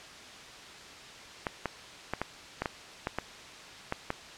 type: clicks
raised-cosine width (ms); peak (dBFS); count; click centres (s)
0.5; -15; 10; 1.468 / 1.657 / 2.136 / 2.216 / 2.62 / 2.658 / 3.071 / 3.186 / 3.924 / 4.104
effects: white hiss -47 dBFS RMS until 4.37 s + low-pass 5000 Hz 12 dB/octave